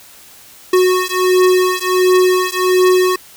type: beating tone pair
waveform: square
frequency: 367 / 368.4 Hz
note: F#4 / F#4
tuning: -14 / -7 cents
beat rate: 1.4 Hz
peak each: -14 dBFS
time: 0.73-3.16 s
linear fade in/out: 5 ms
effects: white hiss -41 dBFS RMS until 3.36 s